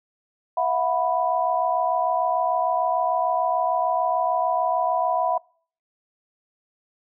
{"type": "chord", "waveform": "sine", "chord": "E suspended second", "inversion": "none", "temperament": "equal with one note detuned", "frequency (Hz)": [659.3, 726, 987.8], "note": ["E5", "F#5", "B5"], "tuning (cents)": [0, -33, 0], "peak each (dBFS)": [-24, -23, -24], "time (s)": [0.57, 5.38], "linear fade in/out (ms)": 5, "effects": ["noise-tail reverb RT60 0.5 s tail -26 dB re dry"]}